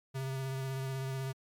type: tone with vibrato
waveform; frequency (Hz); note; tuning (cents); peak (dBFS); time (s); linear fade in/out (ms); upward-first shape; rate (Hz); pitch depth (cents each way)
square; 133.4; C3; +34; -35; 0.14-1.33; 20; sine; 16; 19
effects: MP3 96 kbps